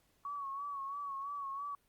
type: tone with vibrato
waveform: sine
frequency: 1120 Hz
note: C#6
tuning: 18 cents sharp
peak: -38 dBFS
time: 0.25-1.75 s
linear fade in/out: 2 ms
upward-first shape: sine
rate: 3 Hz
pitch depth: 52 cents each way
effects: pink hiss -73 dBFS RMS until 1.88 s + Opus 48 kbps